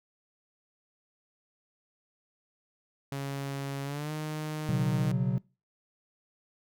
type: tone with pitch glide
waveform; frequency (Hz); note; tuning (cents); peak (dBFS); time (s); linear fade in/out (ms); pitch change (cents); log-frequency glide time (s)
sawtooth; 138.59 to 153.78; C#3 to D#3; 0 to -20; -29; 3.12-5.12; 2; +180; 3.84-4.12
type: chord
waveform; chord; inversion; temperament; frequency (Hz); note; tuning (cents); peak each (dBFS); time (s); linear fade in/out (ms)
triangle; B suspended second; none; equal; 123.47 / 138.59 / 185; B2 / C#3 / F#3; 0 / 0 / 0; -28; 4.69-5.38; 0
effects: noise-tail reverb RT60 0.3 s tail -23 dB re dry